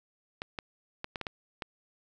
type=clicks; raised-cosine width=0.3 ms; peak=-19 dBFS; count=7; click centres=0.419 / 0.588 / 1.044 / 1.158 / 1.213 / 1.268 / 1.622 s; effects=none